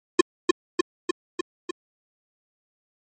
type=tone with echo; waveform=square; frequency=353.3 Hz; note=F4; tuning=20 cents sharp; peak=-11 dBFS; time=0.19-0.21 s; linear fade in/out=5 ms; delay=300 ms; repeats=5; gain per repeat=-3 dB; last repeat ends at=1.71 s; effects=MP3 32 kbps